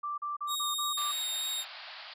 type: tone bursts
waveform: sine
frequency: 1174.7 Hz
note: D6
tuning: in tune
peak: -32 dBFS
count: 6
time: 0.03-1.12 s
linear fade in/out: 10 ms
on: 150 ms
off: 38 ms
type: tone with vibrato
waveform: sawtooth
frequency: 3729 Hz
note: A#7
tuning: in tune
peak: -29 dBFS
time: 0.47-1.65 s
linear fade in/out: 50 ms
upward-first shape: sine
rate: 3.2 Hz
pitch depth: 14 cents each way
type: band-pass noise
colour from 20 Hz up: white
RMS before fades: -46 dBFS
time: 0.97-2.14 s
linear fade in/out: 10 ms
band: 600 to 4800 Hz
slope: 96 dB/octave
effects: none